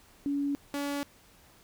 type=tone pair in turn; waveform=sine / sawtooth; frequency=283.4 / 284.6 Hz; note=C#4 / C#4; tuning=+38 / +46 cents; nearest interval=unison; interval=8 cents; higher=second; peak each=-27 dBFS; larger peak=neither; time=0.26-0.55 / 0.74-1.03 s; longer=neither; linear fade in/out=0 ms; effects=pink hiss -59 dBFS RMS until 1.63 s